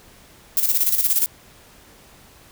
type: noise with tremolo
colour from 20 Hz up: violet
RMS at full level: -17 dBFS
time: 0.57-1.26 s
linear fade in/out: 0 ms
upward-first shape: square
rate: 17 Hz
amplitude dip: 60%
effects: pink hiss -49 dBFS RMS until 2.51 s